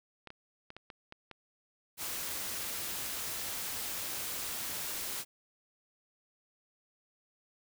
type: clicks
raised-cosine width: 0.3 ms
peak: -30 dBFS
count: 7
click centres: 0.273 / 0.304 / 0.704 / 0.766 / 0.902 / 1.124 / 1.313 s
type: noise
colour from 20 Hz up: white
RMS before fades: -38 dBFS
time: 1.97-5.25 s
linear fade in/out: 50 ms
effects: none